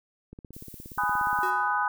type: click train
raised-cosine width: 3 ms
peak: -30 dBFS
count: 19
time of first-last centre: 0.33-1.389 s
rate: 17 Hz
type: noise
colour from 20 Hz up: violet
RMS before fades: -47 dBFS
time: 0.53-1.5 s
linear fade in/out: 2 ms
type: chord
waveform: sine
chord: G# minor seventh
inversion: none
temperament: just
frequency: 830.6 / 996.7 / 1245.9 / 1495.1 Hz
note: G#5 / B5 / D#6 / F#6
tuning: 0 / +16 / +2 / +18 cents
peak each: -29 dBFS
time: 0.98-1.88 s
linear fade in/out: 2 ms
type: tone with exponential decay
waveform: square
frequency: 370 Hz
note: F#4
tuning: in tune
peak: -32 dBFS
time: 1.43-1.84 s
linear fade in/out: 1 ms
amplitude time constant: 89 ms
effects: none